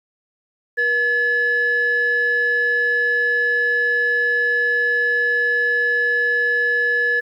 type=tone pair together; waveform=sine; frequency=479.4 / 1713.8 Hz; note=A#4 / A6; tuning=+48 / -46 cents; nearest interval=octave + minor seventh; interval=2206 cents; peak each=-23 / -15 dBFS; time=0.77-7.21 s; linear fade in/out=20 ms; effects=tanh soft clip ceiling -11 dBFS + 9-bit